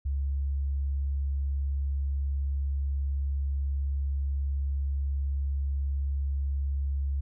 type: tone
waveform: sine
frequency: 69.3 Hz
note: C#2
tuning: in tune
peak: -26 dBFS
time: 0.05-7.21 s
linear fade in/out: 10 ms
effects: none